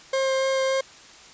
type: tone with vibrato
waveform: 40% pulse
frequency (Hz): 532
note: C5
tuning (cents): +29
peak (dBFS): -20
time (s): 0.13-0.81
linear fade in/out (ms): 5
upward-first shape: sine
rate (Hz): 3.5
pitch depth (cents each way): 8
effects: white hiss -47 dBFS RMS until 1.33 s + resampled to 16000 Hz